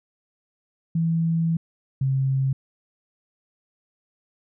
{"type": "tone pair in turn", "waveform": "sine", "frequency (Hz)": [164.81, 134.08], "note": ["E3", "C3"], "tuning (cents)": [0, 43], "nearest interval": "major third", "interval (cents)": 357, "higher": "first", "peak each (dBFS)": -19, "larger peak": "neither", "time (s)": [[0.95, 1.57], [2.01, 2.53]], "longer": "first", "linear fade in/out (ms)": 5, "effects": []}